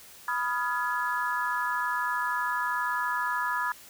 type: chord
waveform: sine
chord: F half-diminished seventh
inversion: second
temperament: equal with one note detuned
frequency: 987.8 / 1244.5 / 1396.9 / 1691.2 Hz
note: Cb6 / Eb6 / F6 / Ab6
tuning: 0 / 0 / 0 / +31 cents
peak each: -30 / -33 / -35 / -31 dBFS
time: 0.28-3.72 s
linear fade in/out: 2 ms
effects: white hiss -50 dBFS RMS until 3.89 s